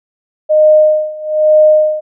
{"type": "tone with tremolo", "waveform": "sine", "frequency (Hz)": 615, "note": "D#5", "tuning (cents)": -20, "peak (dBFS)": -3, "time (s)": [0.49, 2.01], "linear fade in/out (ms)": 20, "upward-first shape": "sine", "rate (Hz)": 1.1, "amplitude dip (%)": 90, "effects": []}